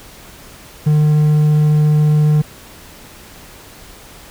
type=tone; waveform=triangle; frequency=151.2 Hz; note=D#3; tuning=49 cents flat; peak=-7 dBFS; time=0.86-2.42 s; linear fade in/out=10 ms; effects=pink hiss -39 dBFS RMS until 4.3 s